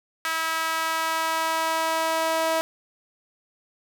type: tone with high-pass filter sweep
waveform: sawtooth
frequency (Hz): 323.6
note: E4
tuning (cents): -32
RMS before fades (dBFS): -25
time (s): 0.25-2.61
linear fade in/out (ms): 0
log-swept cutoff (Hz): 1400 to 690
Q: 2
effects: none